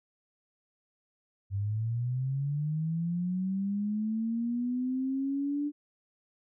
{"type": "linear sweep", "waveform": "sine", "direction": "up", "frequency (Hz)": [96.3, 294.8], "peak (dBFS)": -28, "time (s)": [1.5, 5.72], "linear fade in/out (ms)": 50, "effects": []}